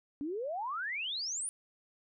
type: exponential sweep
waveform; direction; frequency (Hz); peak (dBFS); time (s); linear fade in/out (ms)
sine; up; 273 to 10000; -34; 0.21-1.49; 0
effects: none